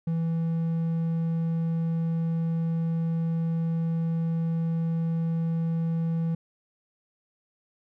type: tone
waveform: triangle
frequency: 164.81 Hz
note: E3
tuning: in tune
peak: -22 dBFS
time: 0.07-6.35 s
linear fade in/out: 5 ms
effects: none